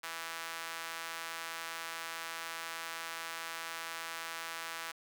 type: tone with high-pass filter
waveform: sawtooth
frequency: 164.81 Hz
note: E3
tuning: in tune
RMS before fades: -42 dBFS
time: 0.03-4.92 s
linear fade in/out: 10 ms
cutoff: 1300 Hz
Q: 1.1
effects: none